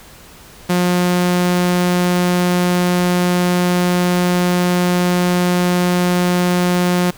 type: tone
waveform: sawtooth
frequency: 178.3 Hz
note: F3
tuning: 36 cents sharp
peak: -9 dBFS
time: 0.69-7.11 s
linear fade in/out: 10 ms
effects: pink hiss -41 dBFS RMS until 7.17 s